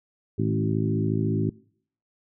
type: harmonic tone with a mistuned harmonic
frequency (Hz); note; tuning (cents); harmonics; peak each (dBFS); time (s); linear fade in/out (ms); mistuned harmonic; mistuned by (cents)
54.1; A1; -29; 2 / 3 / 4 / 5 / 6 / 7; -26 / -28 / -29 / -30 / -31 / -31; 0.38-1.5; 10; 3; -28
effects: noise-tail reverb RT60 0.6 s tail -23 dB re dry